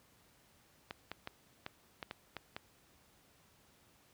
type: clicks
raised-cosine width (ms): 0.3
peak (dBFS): -25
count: 8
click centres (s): 0.909 / 1.116 / 1.274 / 1.664 / 2.028 / 2.111 / 2.367 / 2.565
effects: pink hiss -67 dBFS RMS until 4.13 s + high-pass 60 Hz 12 dB/octave